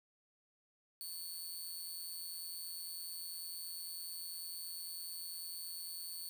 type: tone with amplitude modulation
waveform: 10% pulse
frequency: 4449 Hz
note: C#8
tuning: 5 cents sharp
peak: -33 dBFS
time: 1.01-6.29 s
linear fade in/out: 0 ms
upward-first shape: sine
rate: 171 Hz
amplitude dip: 75%
effects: 10-bit